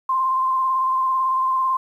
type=tone with vibrato; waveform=sine; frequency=1046.5 Hz; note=C6; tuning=in tune; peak=-17 dBFS; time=0.09-1.77 s; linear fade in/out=5 ms; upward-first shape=square; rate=18 Hz; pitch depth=18 cents each way; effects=9-bit